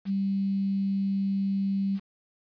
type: tone with quantisation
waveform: sine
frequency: 196 Hz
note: G3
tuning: in tune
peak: -24 dBFS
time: 0.05-2 s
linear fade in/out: 50 ms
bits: 8
effects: resampled to 11025 Hz